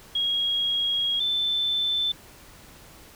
sine tone pair in turn, 3290 / 3531 Hz, G#7 / A7, -17 / +5 cents, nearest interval minor second, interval 122 cents, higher second, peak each -22 dBFS, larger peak neither, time 0.15-1.2 / 1.2-2.12 s, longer first, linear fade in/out 5 ms, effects pink hiss -49 dBFS RMS until 3.15 s

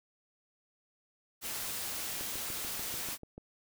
white noise, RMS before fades -38 dBFS, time 1.41-3.18 s, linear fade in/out 50 ms
click train, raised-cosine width 2 ms, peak -32 dBFS, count 9, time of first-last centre 2.21-3.38 s, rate 6.84 Hz
effects none

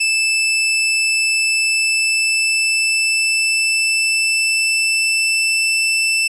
sawtooth tone with pitch glide, 2637 to 2655 Hz, E7 to E7, 0 to +12 cents, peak -11 dBFS, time 0-6.28 s, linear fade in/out 10 ms, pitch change +12 cents, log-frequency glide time 1.47-5.73 s, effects resampled to 24000 Hz

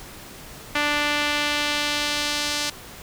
sawtooth tone with band-pass filter sweep, 294 Hz, D4, 2 cents sharp, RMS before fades -24 dBFS, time 0.75-2.7 s, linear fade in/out 5 ms, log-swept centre 2200 to 5000 Hz, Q 1.1, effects pink hiss -41 dBFS RMS until 3.02 s

